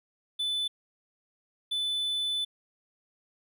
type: tone bursts at uneven times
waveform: triangle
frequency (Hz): 3500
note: A7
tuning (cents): -10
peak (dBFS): -26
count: 2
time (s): 0.39-0.68 / 1.71-2.45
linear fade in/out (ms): 10
effects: none